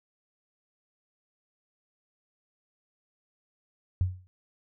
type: tone with exponential decay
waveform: sine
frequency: 91.6 Hz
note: F#2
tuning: 17 cents flat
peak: -19 dBFS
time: 4.01-4.27 s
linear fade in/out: 0 ms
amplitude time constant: 55 ms
effects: none